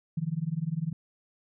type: tone with tremolo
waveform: sine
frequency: 160.1 Hz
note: D#3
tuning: 50 cents sharp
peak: -24 dBFS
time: 0.17-0.93 s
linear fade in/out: 5 ms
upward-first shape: sine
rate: 20 Hz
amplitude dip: 95%
effects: none